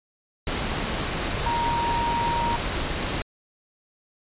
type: tone in noise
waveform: sine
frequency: 938 Hz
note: A#5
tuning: 11 cents sharp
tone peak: -23 dBFS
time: 1.46-2.56 s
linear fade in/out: 2 ms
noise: pink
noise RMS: -27 dBFS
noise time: 0.47-3.22 s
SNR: +1 dB
effects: resampled to 8000 Hz